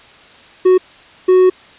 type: tone bursts at uneven times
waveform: triangle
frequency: 369.5 Hz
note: F#4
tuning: 2 cents flat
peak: -4 dBFS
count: 2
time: 0.65-0.78 / 1.28-1.5 s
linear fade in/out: 10 ms
effects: white hiss -42 dBFS RMS until 1.78 s + resampled to 8000 Hz